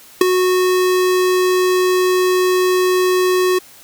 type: tone with ADSR envelope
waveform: square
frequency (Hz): 367.1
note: F#4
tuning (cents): -14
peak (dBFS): -4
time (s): 0.21-3.59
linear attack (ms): 4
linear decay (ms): 9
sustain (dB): -9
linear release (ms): 10
effects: white hiss -43 dBFS RMS until 3.83 s